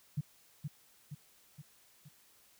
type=tone with echo; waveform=sine; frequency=146.83 Hz; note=D3; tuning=in tune; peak=-30 dBFS; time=0.17-0.21 s; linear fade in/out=10 ms; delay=470 ms; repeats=4; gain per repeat=-5 dB; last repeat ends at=2.09 s; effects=white hiss -65 dBFS RMS until 2.59 s